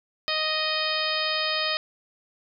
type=harmonic tone; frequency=622.3 Hz; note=D#5; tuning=in tune; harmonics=1 / 2 / 3 / 4 / 5 / 6 / 7 / 8; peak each=-32 / -32 / -32 / -32 / -32 / -32 / -32 / -32 dBFS; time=0.28-1.77 s; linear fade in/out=0 ms; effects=none